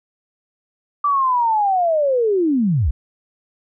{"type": "linear sweep", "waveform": "sine", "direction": "down", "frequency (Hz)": [1175, 51.91], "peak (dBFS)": -14, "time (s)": [1.04, 2.91], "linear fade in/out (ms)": 5, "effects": []}